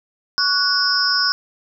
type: tone cluster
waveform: sine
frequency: 1119 / 1474 / 4973 / 5400 Hz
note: C#6 / F#6 / D#8 / E8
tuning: +16 / -7 / -2 / +41 cents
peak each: -25 / -20 / -21 / -19 dBFS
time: 0.38-1.32 s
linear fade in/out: 0 ms
effects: none